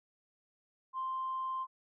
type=tone; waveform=sine; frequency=1046.5 Hz; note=C6; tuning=in tune; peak=-33 dBFS; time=0.93-1.67 s; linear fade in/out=50 ms; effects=tanh soft clip ceiling -29 dBFS